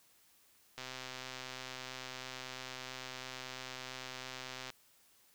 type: click train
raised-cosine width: 0.2 ms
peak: -26 dBFS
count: 507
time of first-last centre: 0.78-4.702 s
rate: 129 Hz
effects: white hiss -67 dBFS RMS until 5.34 s